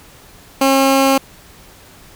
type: tone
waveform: 15% pulse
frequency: 270.3 Hz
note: C#4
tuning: 44 cents flat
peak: -4 dBFS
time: 0.61-1.18 s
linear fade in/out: 5 ms
effects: pink hiss -43 dBFS RMS until 2.15 s